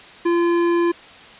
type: tone with hard clipping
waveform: sine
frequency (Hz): 343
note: F4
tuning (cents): -31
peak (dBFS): -17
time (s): 0.25-0.92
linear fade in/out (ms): 10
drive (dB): 12
effects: white hiss -42 dBFS RMS until 1.39 s + resampled to 8000 Hz